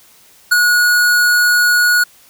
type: tone with ADSR envelope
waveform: square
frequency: 1454 Hz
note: F#6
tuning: 31 cents flat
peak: -7 dBFS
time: 0.51-2.04 s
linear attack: 13 ms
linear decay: 17 ms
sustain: -3 dB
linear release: 9 ms
effects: white hiss -47 dBFS RMS until 2.29 s